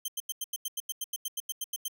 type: tone bursts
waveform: 10% pulse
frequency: 3136 Hz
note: G7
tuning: in tune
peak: -23 dBFS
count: 16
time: 0.05-1.882 s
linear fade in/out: 5 ms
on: 32 ms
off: 88 ms
effects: none